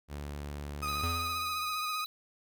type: tone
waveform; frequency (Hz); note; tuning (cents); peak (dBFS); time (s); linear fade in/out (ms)
sawtooth; 72.5; D2; -22; -34; 0.08-1.06; 50
type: tone with vibrato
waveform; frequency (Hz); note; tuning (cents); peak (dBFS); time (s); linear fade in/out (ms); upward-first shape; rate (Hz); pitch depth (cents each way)
35% pulse; 1244.5; D#6; 0; -31; 0.82-2.05; 10; triangle; 15; 34
type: tone with tremolo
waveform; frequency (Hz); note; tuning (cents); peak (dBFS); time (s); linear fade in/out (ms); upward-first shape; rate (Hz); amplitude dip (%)
square; 3951; B7; 0; -38; 0.88-2.06; 0; sine; 19; 55
type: tone with exponential decay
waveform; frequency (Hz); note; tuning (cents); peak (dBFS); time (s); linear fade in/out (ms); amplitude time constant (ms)
square; 84; E2; +33; -31; 1.03-1.91; 5; 190
effects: none